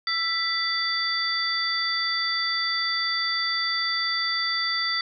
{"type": "tone cluster", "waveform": "sine", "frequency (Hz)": [1337, 1976, 3497, 4636], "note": ["E6", "B6", "A7", "D8"], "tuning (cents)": [24, 0, -11, -23], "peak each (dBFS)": [-31, -28, -32, -26], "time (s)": [0.07, 5.01], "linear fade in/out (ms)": 2, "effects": []}